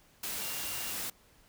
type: tone in noise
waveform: sine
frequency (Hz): 2794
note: F7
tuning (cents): 0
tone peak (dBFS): -46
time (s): 0.4-0.93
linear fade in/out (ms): 5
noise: white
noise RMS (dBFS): -37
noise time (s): 0.23-1.1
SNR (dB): -12
effects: pink hiss -63 dBFS RMS until 1.48 s